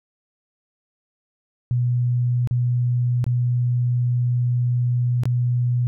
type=tone with dropouts; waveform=sine; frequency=122.5 Hz; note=B2; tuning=14 cents flat; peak=-17 dBFS; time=1.71-5.87 s; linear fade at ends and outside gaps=0 ms; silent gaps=2.474-2.51 / 3.242-3.265 / 5.235-5.255 s; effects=none